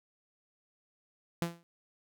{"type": "tone with exponential decay", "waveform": "sawtooth", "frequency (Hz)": 170, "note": "F3", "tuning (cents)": -46, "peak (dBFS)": -23, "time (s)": [1.42, 1.63], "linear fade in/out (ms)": 0, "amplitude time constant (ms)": 44, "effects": []}